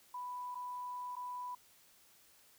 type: tone with dropouts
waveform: sine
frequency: 990 Hz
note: B5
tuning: 4 cents sharp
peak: -40 dBFS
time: 0.14-1.55 s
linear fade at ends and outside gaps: 5 ms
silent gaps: 0.547-0.553 / 1.155-1.165 s
effects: white hiss -65 dBFS RMS until 2.58 s